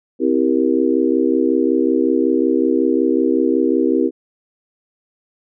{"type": "chord", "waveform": "sine", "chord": "C dominant seventh", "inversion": "none", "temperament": "just", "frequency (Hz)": [261.6, 327, 392.4, 470.9], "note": ["C4", "E4", "G4", "Bb4"], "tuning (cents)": [0, -14, 2, 18], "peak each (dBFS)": [-18, -17, -19, -21], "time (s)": [0.19, 4.11], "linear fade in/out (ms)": 50, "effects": []}